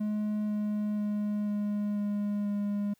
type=tone with pitch steps; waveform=triangle; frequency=211 / 209.7 / 208.3 / 207 / 205.7 / 204.4 Hz; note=G#3 / G#3 / G#3 / G#3 / G#3 / G#3; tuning=+28 / +17 / +5 / -5 / -16 / -27 cents; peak=-26 dBFS; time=0-2.94 s; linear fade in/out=10 ms; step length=490 ms; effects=white hiss -70 dBFS RMS until 2.99 s